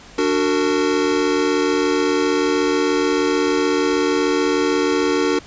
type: chord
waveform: square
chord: D augmented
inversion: none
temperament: equal with one note detuned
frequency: 293.7 / 370 / 456.6 Hz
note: D4 / F#4 / A#4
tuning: 0 / 0 / -36 cents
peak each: -21 dBFS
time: 0.18-5.39 s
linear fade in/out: 5 ms
effects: pink hiss -42 dBFS RMS until 5.46 s + resampled to 16000 Hz